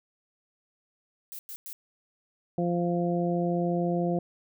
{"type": "noise bursts", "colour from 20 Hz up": "violet", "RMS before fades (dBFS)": -40, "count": 3, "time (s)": [1.32, 1.73], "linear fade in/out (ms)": 0, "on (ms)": 70, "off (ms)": 100}
{"type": "harmonic tone", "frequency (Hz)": 173.8, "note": "F3", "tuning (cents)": -8, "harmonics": [1, 2, 3, 4], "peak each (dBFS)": [-27, -30, -32, -33], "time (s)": [2.58, 4.19], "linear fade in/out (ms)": 2}
{"effects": []}